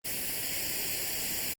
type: noise with comb filter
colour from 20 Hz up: white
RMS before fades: -33 dBFS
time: 0.04-1.54 s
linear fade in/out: 20 ms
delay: 0.4 ms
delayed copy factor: +0.8
effects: Opus 24 kbps